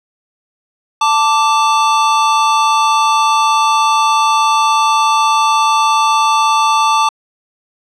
square tone pair together, 885.6 / 1169 Hz, A5 / D6, +11 / -8 cents, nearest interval perfect fourth, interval 481 cents, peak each -13 dBFS, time 1.01-7.09 s, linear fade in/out 5 ms, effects low-pass 6000 Hz 12 dB/octave

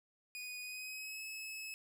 sawtooth tone with pitch glide, 2476 to 2587 Hz, D#7 to E7, -9 to -33 cents, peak -40 dBFS, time 0.35-1.74 s, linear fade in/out 0 ms, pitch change +76 cents, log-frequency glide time 0.61-1.22 s, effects none

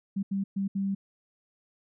sine tone bursts at uneven times, 196 Hz, G3, in tune, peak -26 dBFS, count 4, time 0.16-0.23 / 0.31-0.44 / 0.56-0.68 / 0.75-0.95 s, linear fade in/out 10 ms, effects none

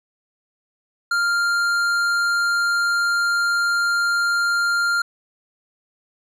triangle tone with tanh clipping, 1396.9 Hz, F6, in tune, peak -19 dBFS, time 1.11-5.02 s, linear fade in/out 5 ms, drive 16 dB, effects none

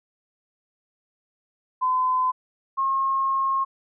sine tone pair in turn, 1020 / 1077.9 Hz, C6 / C#6, -44 / -49 cents, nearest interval minor second, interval 95 cents, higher second, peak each -19 / -20 dBFS, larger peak first, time 1.81-2.32 / 2.77-3.65 s, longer second, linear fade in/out 20 ms, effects none

